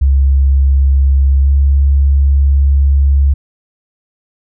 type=tone with pitch glide; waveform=sine; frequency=68.1 to 69.37 Hz; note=C#2 to C#2; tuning=-30 to +2 cents; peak=-6 dBFS; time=0.01-3.34 s; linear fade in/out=10 ms; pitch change=+32 cents; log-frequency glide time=1.42-1.49 s; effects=none